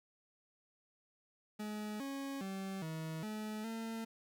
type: tone with pitch steps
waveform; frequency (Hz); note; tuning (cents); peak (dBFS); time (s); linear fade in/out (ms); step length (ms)
40% pulse; 211.5 / 274.7 / 192.8 / 159.7 / 214.6 / 225.7; G#3 / C#4 / G3 / D#3 / A3 / A3; +32 / -16 / -28 / +45 / -43 / +44; -39; 1.59-4.05; 10; 410
effects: 12-bit

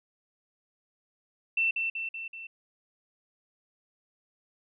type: tone with echo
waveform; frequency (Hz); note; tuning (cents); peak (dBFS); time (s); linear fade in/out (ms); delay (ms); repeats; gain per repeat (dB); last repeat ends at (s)
sine; 2683; E7; +30; -23; 1.57-1.71; 5; 190; 4; -4; 2.47
effects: none

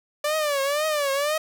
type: tone with vibrato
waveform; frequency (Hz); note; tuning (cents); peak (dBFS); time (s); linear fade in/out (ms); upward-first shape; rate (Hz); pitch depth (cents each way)
sawtooth; 584; D5; -10; -18; 0.24-1.38; 5; triangle; 2; 140
effects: none

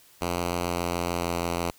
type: tone with pitch steps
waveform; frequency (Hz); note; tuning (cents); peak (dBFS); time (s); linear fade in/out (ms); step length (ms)
5% pulse; 87.31 / 86.66 / 86.01; F2 / F2 / F2; 0 / -13 / -26; -15; 0.21-1.71; 5; 500
effects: white hiss -56 dBFS RMS until 1.78 s

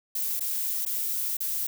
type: noise with dropouts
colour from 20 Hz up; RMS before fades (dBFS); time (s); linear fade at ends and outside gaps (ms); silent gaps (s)
violet; -29; 0.15-1.67; 5; 0.396-0.406 / 0.852-0.862 / 1.37-1.404
effects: none

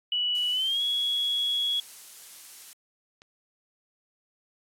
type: tone with pitch glide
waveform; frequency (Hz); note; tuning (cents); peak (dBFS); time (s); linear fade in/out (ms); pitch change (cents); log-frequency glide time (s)
sine; 2947 to 3346; F#7 to G#7; -8 to +12; -24; 0.12-1.8; 2; +220; 0.51-0.82
type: noise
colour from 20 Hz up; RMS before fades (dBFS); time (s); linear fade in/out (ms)
blue; -43; 0.35-2.73; 0
type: click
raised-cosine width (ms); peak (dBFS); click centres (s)
0.2; -33; 3.219
effects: low-pass 11000 Hz 12 dB/octave + AAC 64 kbps

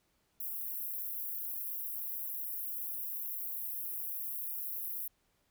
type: high-pass noise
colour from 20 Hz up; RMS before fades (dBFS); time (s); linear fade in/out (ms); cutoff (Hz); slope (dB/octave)
pink; -39; 0.4-5.08; 5; 12000; 48
effects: pink hiss -75 dBFS RMS until 5.5 s

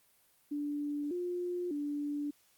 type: tone with pitch steps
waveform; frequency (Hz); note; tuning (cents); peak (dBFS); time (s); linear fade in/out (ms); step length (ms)
sine; 291.7 / 355 / 291.2; D4 / F4 / D4; -12 / +28 / -15; -33; 0.51-2.31; 10; 600
effects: white hiss -68 dBFS RMS until 2.57 s + Opus 32 kbps

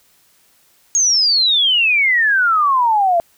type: exponential sweep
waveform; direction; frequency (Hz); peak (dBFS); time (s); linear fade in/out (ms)
sine; down; 6645 to 664; -11; 0.95-3.2; 0
effects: white hiss -55 dBFS RMS until 3.37 s

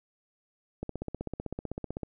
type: click train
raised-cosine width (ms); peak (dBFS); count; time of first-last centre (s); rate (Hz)
2; -21; 20; 0.83-2.033; 15.8
effects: none

